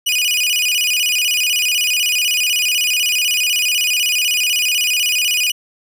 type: tone with vibrato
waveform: sawtooth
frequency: 2698 Hz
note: E7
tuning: 40 cents sharp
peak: -11 dBFS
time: 0.06-5.52 s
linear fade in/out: 10 ms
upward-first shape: square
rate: 16 Hz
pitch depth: 150 cents each way
effects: none